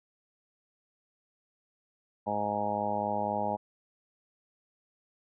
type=harmonic tone; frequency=103.83 Hz; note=G#2; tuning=in tune; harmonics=1 / 2 / 3 / 4 / 5 / 6 / 7 / 8 / 9; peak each=-44 / -37 / -44 / -43 / -38 / -35 / -39 / -32 / -38 dBFS; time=2.26-3.57 s; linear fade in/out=20 ms; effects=none